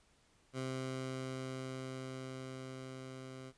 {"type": "tone with level ramp", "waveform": "15% pulse", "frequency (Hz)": 130.81, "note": "C3", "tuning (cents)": 0, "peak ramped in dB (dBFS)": [-31, -41], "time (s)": [0.53, 3.53], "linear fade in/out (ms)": 50, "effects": ["pink hiss -70 dBFS RMS until 3.57 s", "resampled to 22050 Hz"]}